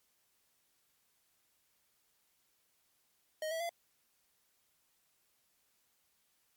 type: tone with pitch steps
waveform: square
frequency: 624 / 652.4 / 682.1 Hz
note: D#5 / E5 / F5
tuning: +5 / -18 / -41 cents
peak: -36 dBFS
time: 3.42-3.693 s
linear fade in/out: 2 ms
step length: 91 ms
effects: white hiss -75 dBFS RMS until 6.56 s + MP3 96 kbps